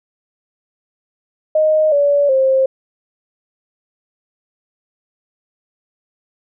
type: tone with pitch steps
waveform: sine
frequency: 621 / 573 / 530 Hz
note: D#5 / D5 / C5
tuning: -3 / -43 / +22 cents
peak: -10 dBFS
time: 1.55-2.66 s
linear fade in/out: 5 ms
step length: 370 ms
effects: none